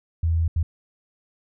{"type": "tone bursts at uneven times", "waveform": "sine", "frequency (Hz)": 82.41, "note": "E2", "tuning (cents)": 0, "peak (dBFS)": -18, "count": 2, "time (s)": [[0.23, 0.48], [0.56, 0.63]], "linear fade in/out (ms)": 5, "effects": []}